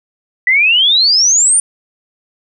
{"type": "exponential sweep", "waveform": "sine", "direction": "up", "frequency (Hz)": [1947, 9397], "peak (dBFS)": -7, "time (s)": [0.47, 1.6], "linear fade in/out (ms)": 2, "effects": []}